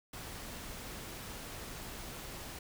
pink noise, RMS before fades -45 dBFS, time 0.13-2.59 s, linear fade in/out 5 ms, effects none

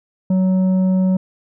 triangle tone with tanh clipping, 186.7 Hz, F#3, 16 cents sharp, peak -14 dBFS, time 0.3-1.17 s, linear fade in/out 5 ms, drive 11 dB, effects none

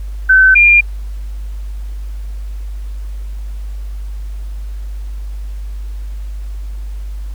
sine tone pair in turn, 1529 / 2403 Hz, G6 / D7, -44 / +39 cents, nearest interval minor sixth, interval 783 cents, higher second, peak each -4 dBFS, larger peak neither, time 0.29-0.55 / 0.55-0.81 s, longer neither, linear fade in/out 10 ms, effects added 50 Hz sine -21 dBFS peak until 7.34 s + pink hiss -47 dBFS RMS until 7.34 s

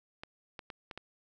clicks, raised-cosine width 0.3 ms, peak -26 dBFS, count 5, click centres 0.235 / 0.592 / 0.702 / 0.912 / 0.976 s, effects none

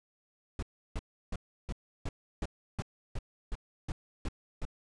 brown noise bursts, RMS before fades -34 dBFS, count 12, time 0.59-4.652 s, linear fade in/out 2 ms, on 36 ms, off 330 ms, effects resampled to 22050 Hz

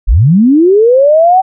sine linear sweep, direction up, 32.7 to 770 Hz, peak -3 dBFS, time 0.07-1.42 s, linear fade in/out 20 ms, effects none

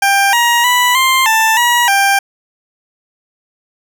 20% pulse tone with pitch steps, 793 / 948 / 986 / 1051 / 886 / 961 / 792 Hz, G5 / A#5 / B5 / C6 / A5 / B5 / G5, +20 / +29 / -3 / +7 / +12 / -48 / +18 cents, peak -4 dBFS, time 0.02-2.19 s, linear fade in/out 5 ms, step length 310 ms, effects none

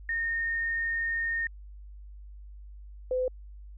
sine tone pair in turn, 1837 / 509 Hz, A#6 / C5, -26 / -48 cents, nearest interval octave + minor seventh, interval 2222 cents, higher first, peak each -27 / -25 dBFS, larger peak second, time 0.09-1.47 / 3.11-3.28 s, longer first, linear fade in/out 2 ms, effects added 50 Hz sine -43 dBFS peak until 3.77 s

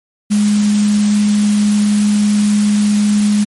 sine tone in noise, 207.7 Hz, G#3, in tune, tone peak -9 dBFS, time 0.3-3.45 s, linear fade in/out 20 ms, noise white, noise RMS -25 dBFS, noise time 0.3-3.45 s, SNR +13 dB, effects MP3 48 kbps

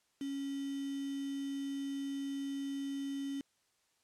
sine tone with quantisation, 276.7 Hz, C#4, 3 cents flat, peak -36 dBFS, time 0.21-3.41 s, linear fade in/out 2 ms, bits 8, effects white hiss -75 dBFS RMS until 4.03 s + low-pass 9000 Hz 12 dB/octave

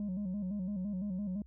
sine tone with vibrato, 194.6 Hz, G3, 12 cents flat, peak -31 dBFS, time 0-1.42 s, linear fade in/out 2 ms, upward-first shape square, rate 5.9 Hz, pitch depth 100 cents each way, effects tanh soft clip ceiling -33 dBFS + added 65 Hz sine -53 dBFS peak until 1.46 s

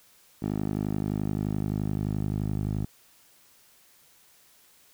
10% pulse tone with band-pass filter sweep, 51.6 Hz, G#1, 10 cents flat, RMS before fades -29 dBFS, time 0.42-2.85 s, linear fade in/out 5 ms, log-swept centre 250 to 110 Hz, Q 0.83, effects white hiss -59 dBFS RMS until 4.93 s

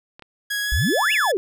clicks, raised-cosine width 0.3 ms, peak -25 dBFS, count 2, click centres 0.195 / 0.223 s
sawtooth tone with pitch glide, 1661.2 to 1717.8 Hz, G#6 to A6, 0 to -42 cents, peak -19 dBFS, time 0.5-1.32 s, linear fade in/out 10 ms, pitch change +58 cents, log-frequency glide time 0.62-0.82 s
sine exponential two-way sweep, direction up then down, 50 to 2960 to 346 Hz, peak -18 dBFS, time 0.72-1.37 s, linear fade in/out 0 ms, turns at 1.13 s
effects none

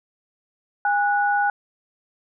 sine tone pair together, 815.1 / 1471 Hz, G#5 / F#6, -33 / -11 cents, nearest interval minor seventh, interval 1022 cents, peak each -19 / -22 dBFS, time 0.85-1.5 s, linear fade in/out 2 ms, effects none

